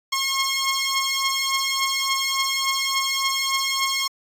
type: beating tone pair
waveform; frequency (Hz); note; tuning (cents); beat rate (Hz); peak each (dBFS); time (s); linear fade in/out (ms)
10% pulse; 1078 / 1081.5; C#6 / C#6; -49 / -43; 3.5; -17 / -14; 0.12-4.08; 10
effects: resampled to 32000 Hz